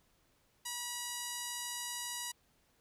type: tone with low-pass filter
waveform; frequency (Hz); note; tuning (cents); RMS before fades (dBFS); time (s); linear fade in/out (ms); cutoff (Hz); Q
5% pulse; 967; B5; -37; -41; 0.65-2.32; 10; 11000; 1.1
effects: pink hiss -72 dBFS RMS until 2.8 s